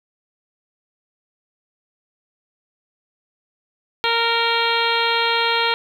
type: harmonic tone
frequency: 463.3 Hz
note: A#4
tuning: 11 cents flat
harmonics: 1 / 2 / 3 / 4 / 5 / 6 / 7 / 8 / 9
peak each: -25 / -22 / -24 / -28 / -25 / -28 / -25 / -28 / -27 dBFS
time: 4.04-5.74 s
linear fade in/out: 0 ms
effects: 8-bit